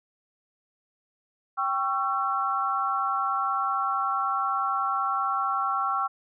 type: chord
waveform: sine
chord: C# diminished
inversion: second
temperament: equal with one note detuned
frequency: 784 / 1108.7 / 1344.7 Hz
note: G5 / C#6 / E6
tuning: 0 / 0 / +34 cents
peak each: -30 / -28 / -27 dBFS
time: 1.57-6.08 s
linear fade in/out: 20 ms
effects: none